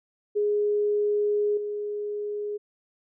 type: tone with level steps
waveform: sine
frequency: 415.3 Hz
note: G#4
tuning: in tune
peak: -21 / -28 dBFS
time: 0.35-2.58 s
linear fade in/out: 20 ms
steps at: 1.57 s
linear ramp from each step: 5 ms
effects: none